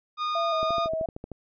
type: tone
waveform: 45% pulse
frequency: 1226 Hz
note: D#6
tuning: 26 cents flat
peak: -26 dBFS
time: 0.17-0.89 s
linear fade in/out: 50 ms
type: tone with vibrato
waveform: sine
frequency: 657 Hz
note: E5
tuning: 6 cents flat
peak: -26 dBFS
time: 0.35-1.06 s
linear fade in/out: 5 ms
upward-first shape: square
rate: 2.9 Hz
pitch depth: 39 cents each way
type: click train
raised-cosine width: 2 ms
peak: -23 dBFS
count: 10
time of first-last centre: 0.63-1.317 s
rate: 13.1 Hz
effects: resampled to 11025 Hz